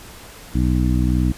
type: harmonic tone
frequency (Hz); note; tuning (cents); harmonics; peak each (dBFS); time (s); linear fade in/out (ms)
62; B1; +7; 1 / 2 / 3 / 4 / 5; -18 / -21 / -23 / -24 / -25; 0.54-1.33; 20
effects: pink hiss -40 dBFS RMS until 1.37 s + resampled to 32000 Hz